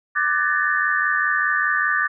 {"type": "tone cluster", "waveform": "sine", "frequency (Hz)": [1184, 1508, 1722, 1807], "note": ["D6", "F#6", "A6", "A6"], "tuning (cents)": [14, 32, -38, 46], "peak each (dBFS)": -23, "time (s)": [0.15, 2.08], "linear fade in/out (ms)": 20, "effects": []}